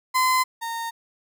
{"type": "tone pair in turn", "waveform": "35% pulse", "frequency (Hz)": [1025, 920.3], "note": ["C6", "A#5"], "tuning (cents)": [-36, -22], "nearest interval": "major second", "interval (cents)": 186, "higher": "first", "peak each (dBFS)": [-16, -26], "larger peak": "first", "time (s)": [[0.14, 0.44], [0.61, 0.91]], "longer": "neither", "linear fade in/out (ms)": 20, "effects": []}